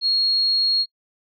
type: tone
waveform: sine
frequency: 4292 Hz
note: C8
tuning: 43 cents sharp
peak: -16 dBFS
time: 0.01-0.86 s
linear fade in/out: 50 ms
effects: noise-tail reverb RT60 0.1 s tail -24 dB re dry + MP3 48 kbps